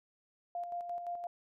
sine tone with tremolo, 698.5 Hz, F5, in tune, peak -35 dBFS, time 0.55-1.27 s, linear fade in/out 2 ms, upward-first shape square, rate 5.8 Hz, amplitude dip 45%, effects none

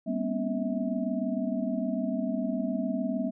sine tone cluster, 197.6 / 236.5 / 256.2 / 282.9 / 645 Hz, G3 / A#3 / C4 / C#4 / E5, +14 / +25 / -36 / +35 / -38 cents, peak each -33 / -32 / -32 / -37 / -35 dBFS, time 0.06-3.31 s, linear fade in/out 20 ms, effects none

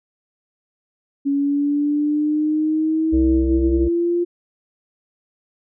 sine exponential sweep, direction up, 279.1 to 349.2 Hz, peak -16 dBFS, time 1.25-4.25 s, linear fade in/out 20 ms
harmonic tone, 64.8 Hz, C2, 16 cents flat, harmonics 1 / 3 / 5 / 7 / 9, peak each -19 / -36 / -26 / -31 / -38 dBFS, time 3.12-3.89 s, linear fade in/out 20 ms
effects none

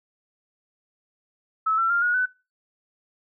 sine tone with pitch steps, 1300 / 1347.4 / 1396.5 / 1447.4 / 1500.2 Hz, E6 / E6 / F6 / F#6 / F#6, -24 / +38 / -1 / -39 / +23 cents, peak -19 dBFS, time 1.66-2.26 s, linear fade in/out 10 ms, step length 120 ms, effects noise-tail reverb RT60 0.3 s tail -24 dB re dry

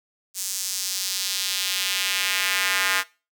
square tone with high-pass filter sweep, 94.7 Hz, F#2, 41 cents sharp, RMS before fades -25 dBFS, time 0.34-3.04 s, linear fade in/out 50 ms, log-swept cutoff 7000 to 1600 Hz, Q 1.4, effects noise-tail reverb RT60 0.3 s tail -20 dB re dry

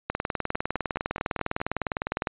two click trains, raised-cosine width 0.5 ms, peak -11 / -24 dBFS, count 44 / 6, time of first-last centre 0.1-2.272 / 0.55-1.603 s, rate 19.8 / 4.75 Hz, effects resampled to 8000 Hz

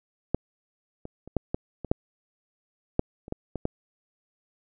clicks, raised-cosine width 2 ms, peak -9 / -24 / -29 / -10 / -13 / -21 / -7 / -7 / -28 / -16 / -18 / -12 dBFS, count 12, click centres 0.346 / 1.054 / 1.276 / 1.367 / 1.545 / 1.847 / 1.915 / 2.994 / 3.281 / 3.324 / 3.557 / 3.654 s, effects none

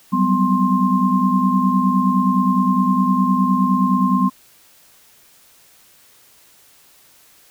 sine tone cluster, 186.8 / 196.5 / 251.3 / 1057 Hz, F#3 / G3 / B3 / C6, +17 / +4 / +30 / +17 cents, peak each -19 dBFS, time 0.12-4.3 s, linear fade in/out 20 ms, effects white hiss -51 dBFS RMS until 7.5 s

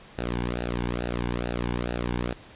sawtooth tone with flanger, 59.9 Hz, A#1, 48 cents sharp, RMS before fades -29 dBFS, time 0.18-2.33 s, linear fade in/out 5 ms, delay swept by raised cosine 0.91 to 1.6 ms, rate 2.3 Hz, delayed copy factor -0.75, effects pink hiss -49 dBFS RMS until 2.55 s + resampled to 8000 Hz

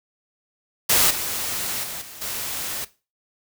white noise with level steps, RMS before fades -17 / -27 / -32 / -40 / -29 dBFS, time 0.89-2.85 s, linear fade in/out 10 ms, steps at 1.1 / 1.83 / 2.01 / 2.21 s, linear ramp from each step 10 ms, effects noise-tail reverb RT60 0.3 s tail -17 dB re dry

